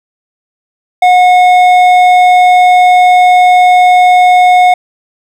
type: tone with hard clipping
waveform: sine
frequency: 726 Hz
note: F#5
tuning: 33 cents flat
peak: -4 dBFS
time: 1.02-4.74 s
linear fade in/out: 5 ms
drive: 8 dB
effects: none